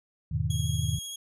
sine chord, E major seventh, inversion none, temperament just, 82.41 / 103.01 / 123.61 / 154.51 Hz, E2 / G#2 / B2 / D#3, 0 / -14 / +2 / -12 cents, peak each -31 dBFS, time 0.31-0.99 s, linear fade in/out 10 ms
20% pulse tone with vibrato, 3300 Hz, G#7, 12 cents flat, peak -30 dBFS, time 0.5-1.16 s, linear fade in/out 5 ms, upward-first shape triangle, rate 13 Hz, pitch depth 19 cents each way
effects none

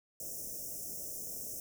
white band-stop noise, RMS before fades -42 dBFS, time 0.2-1.6 s, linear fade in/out 2 ms, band 680 to 5400 Hz, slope 96 dB/octave, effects none

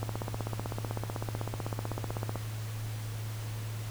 click train, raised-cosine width 1 ms, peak -20 dBFS, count 38, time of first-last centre 0.03-2.357 s, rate 15.9 Hz, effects added 109 Hz sine -35 dBFS peak until 3.9 s + pink hiss -46 dBFS RMS until 3.9 s

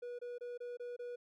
triangle tone bursts, 485.4 Hz, B4, 30 cents flat, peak -39 dBFS, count 6, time 0.02-1.16 s, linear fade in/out 10 ms, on 170 ms, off 24 ms, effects MP3 96 kbps

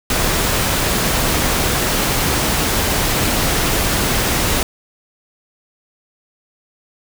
pink noise, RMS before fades -17 dBFS, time 0.1-4.63 s, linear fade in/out 2 ms, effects none

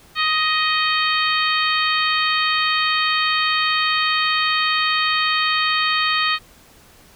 harmonic tone, 625 Hz, D#5, 8 cents sharp, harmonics 2 / 3 / 4 / 5 / 6 / 7, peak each -21 / -23 / -24 / -25 / -26 / -26 dBFS, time 0.15-6.39 s, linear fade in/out 50 ms, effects pink hiss -49 dBFS RMS until 7.15 s

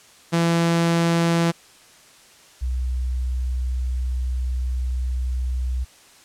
sawtooth / sine tone pair in turn, 168.2 / 63 Hz, E3 / B1, +35 / +35 cents, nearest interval octave + perfect fourth, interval 1700 cents, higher first, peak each -13 / -21 dBFS, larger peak first, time 0.32-1.52 / 2.61-5.85 s, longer second, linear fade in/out 20 ms, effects white hiss -50 dBFS RMS until 6.24 s + low-pass 9000 Hz 12 dB/octave

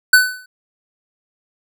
square tone with exponential decay, 1503 Hz, F#6, 27 cents sharp, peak -4 dBFS, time 0.13-0.46 s, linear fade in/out 5 ms, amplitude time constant 70 ms, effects none

